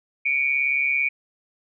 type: tone pair together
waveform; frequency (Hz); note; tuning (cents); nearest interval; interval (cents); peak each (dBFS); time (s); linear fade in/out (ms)
sine; 2260 / 2398; C#7 / D7; +33 / +36; minor second; 103; -22; 0.25-1.09; 10
effects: none